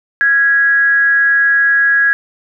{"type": "tone with amplitude modulation", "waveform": "sine", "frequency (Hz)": 1658, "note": "G#6", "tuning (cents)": -3, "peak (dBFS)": -6, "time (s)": [0.21, 2.13], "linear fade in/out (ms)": 0, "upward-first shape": "sine", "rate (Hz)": 279, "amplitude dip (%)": 45, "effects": []}